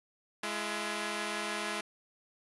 5% pulse tone pair together, 210.4 / 337.9 Hz, G#3 / E4, +23 / +43 cents, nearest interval minor sixth, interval 820 cents, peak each -25 / -25 dBFS, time 0.43-1.81 s, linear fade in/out 5 ms, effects resampled to 24000 Hz

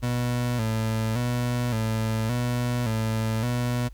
30% pulse tone with vibrato, 116.4 Hz, A#2, 2 cents flat, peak -21 dBFS, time 0.02-3.89 s, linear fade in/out 20 ms, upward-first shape square, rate 0.88 Hz, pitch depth 84 cents each way, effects added 50 Hz sine -40 dBFS peak until 3.93 s + pink hiss -63 dBFS RMS until 3.93 s

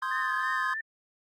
triangle chord, Ab major seventh, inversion first, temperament equal, 1046.5 / 1244.5 / 1568 / 1661.2 Hz, C6 / Eb6 / G6 / Ab6, 0 / 0 / 0 / 0 cents, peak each -29 / -32 / -34 / -35 dBFS, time 0.02-0.74 s, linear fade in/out 5 ms
sine tone with vibrato, 1760 Hz, A6, in tune, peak -31 dBFS, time 0.11-0.81 s, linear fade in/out 5 ms, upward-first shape triangle, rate 3.1 Hz, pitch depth 69 cents each way
effects Opus 32 kbps

